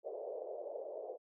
white band-pass noise, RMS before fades -44 dBFS, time 0.03-1.18 s, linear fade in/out 50 ms, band 430 to 630 Hz, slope 48 dB/octave, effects none

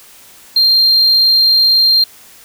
triangle tone, 4186 Hz, C8, in tune, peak -5 dBFS, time 0.56-2.04 s, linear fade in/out 5 ms, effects tanh soft clip ceiling -2 dBFS + white hiss -41 dBFS RMS until 2.44 s

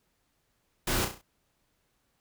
pink noise with echo, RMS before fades -29 dBFS, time 0.87-1.05 s, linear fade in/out 5 ms, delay 33 ms, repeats 5, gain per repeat -6 dB, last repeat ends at 1.215 s, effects pink hiss -74 dBFS RMS until 2.2 s

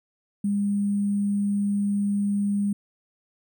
sine tone with sample-and-hold, 202.4 Hz, G#3, 44 cents flat, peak -21 dBFS, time 0.44-2.73 s, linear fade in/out 5 ms, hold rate 8820 Hz, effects none

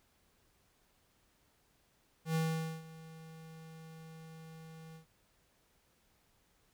square tone with ADSR envelope, 161.1 Hz, E3, 39 cents flat, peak -30 dBFS, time 2.25-5.06 s, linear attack 100 ms, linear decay 470 ms, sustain -20 dB, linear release 110 ms, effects pink hiss -72 dBFS RMS until 6.73 s

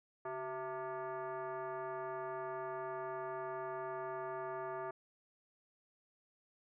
sine tone with frequency modulation, 140 Hz, C#3, 18 cents sharp, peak -39 dBFS, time 0.25-4.91 s, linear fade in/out 5 ms, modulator 521 Hz, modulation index 2.2, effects none

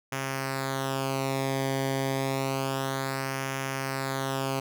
sawtooth tone with flanger, 134.8 Hz, C#3, 48 cents flat, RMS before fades -30 dBFS, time 0.12-4.6 s, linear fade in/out 5 ms, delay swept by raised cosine 0.24 to 0.75 ms, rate 0.29 Hz, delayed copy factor -0.7, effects none

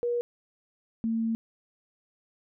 sine tone pair in turn, 479.2 / 226.2 Hz, A#4 / A3, +48 / +48 cents, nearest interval octave + minor second, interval 1300 cents, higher first, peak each -25 dBFS, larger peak neither, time 0.03-0.21 / 1.04-1.35 s, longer second, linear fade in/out 0 ms, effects none

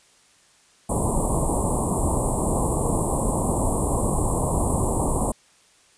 pink band-stop noise, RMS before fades -22 dBFS, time 0.89-5.32 s, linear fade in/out 5 ms, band 1100 to 7700 Hz, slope 96 dB/octave, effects white hiss -57 dBFS RMS until 5.97 s + resampled to 22050 Hz

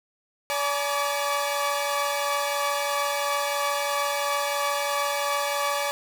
sawtooth tone cluster, 572 / 846 / 951 / 1147 / 1193 Hz, D5 / G#5 / A#5 / D6 / D6, -46 / +32 / +34 / -41 / +27 cents, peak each -24 / -27 / -33 / -26 / -31 dBFS, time 0.5-5.91 s, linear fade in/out 0 ms, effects none

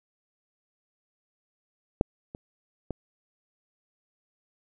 clicks, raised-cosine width 2 ms, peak -7 / -25 / -18 dBFS, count 3, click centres 2.011 / 2.349 / 2.907 s, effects none

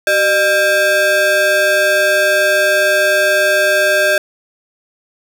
square ring-modulated tone, 493.9 Hz, B4, in tune, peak -8 dBFS, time 0.07-4.18 s, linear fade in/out 2 ms, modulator 1100 Hz, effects none

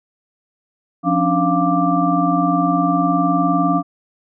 sine tone cluster, 174.9 / 274.3 / 294.1 / 697 / 1177 Hz, F3 / C#4 / D4 / F5 / D6, +3 / -18 / +3 / -4 / +3 cents, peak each -20 dBFS, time 1.03-3.83 s, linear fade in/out 50 ms, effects none

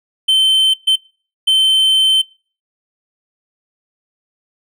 triangle tone bursts at uneven times, 3089 Hz, G7, 26 cents flat, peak -7 dBFS, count 3, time 0.28-0.74 / 0.87-0.96 / 1.47-2.22 s, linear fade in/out 10 ms, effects noise-tail reverb RT60 0.4 s tail -24 dB re dry

